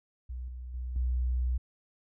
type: tone with level steps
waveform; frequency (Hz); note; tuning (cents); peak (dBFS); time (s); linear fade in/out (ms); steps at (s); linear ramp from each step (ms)
sine; 62.1; B1; +10; -35 / -38 / -33 / -26; 0.29-1.58; 10; 0.48 / 0.74 / 0.96; 2
effects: none